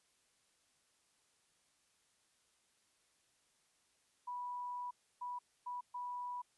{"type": "tone bursts at uneven times", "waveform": "sine", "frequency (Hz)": 982, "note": "B5", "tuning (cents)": -10, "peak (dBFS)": -40, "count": 4, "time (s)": [[4.27, 4.91], [5.21, 5.39], [5.66, 5.81], [5.94, 6.42]], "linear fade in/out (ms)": 10, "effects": ["white hiss -75 dBFS RMS until 6.57 s", "resampled to 24000 Hz"]}